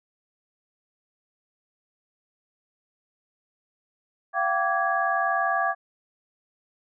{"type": "tone cluster", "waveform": "sine", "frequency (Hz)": [685, 765, 1160, 1658], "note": ["F5", "G5", "D6", "G#6"], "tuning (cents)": [-34, -42, -22, -3], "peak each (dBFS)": -27, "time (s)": [4.33, 5.75], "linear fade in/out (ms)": 50, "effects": []}